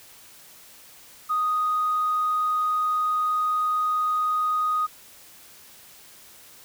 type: tone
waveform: sine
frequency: 1244.5 Hz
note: D#6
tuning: in tune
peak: -20 dBFS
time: 1.29-4.87 s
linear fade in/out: 20 ms
effects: tanh soft clip ceiling -16 dBFS + white hiss -49 dBFS RMS until 6.64 s